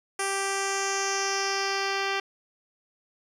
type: tone with low-pass filter sweep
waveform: 10% pulse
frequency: 392 Hz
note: G4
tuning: in tune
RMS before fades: -28 dBFS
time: 0.19-2.2 s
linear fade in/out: 5 ms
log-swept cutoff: 9300 to 3900 Hz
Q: 3.4
effects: 9-bit